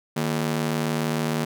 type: ring-modulated tone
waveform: sawtooth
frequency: 193.1 Hz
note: G3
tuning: 26 cents flat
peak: -16 dBFS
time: 0.16-1.45 s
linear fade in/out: 10 ms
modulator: 39.9 Hz
effects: none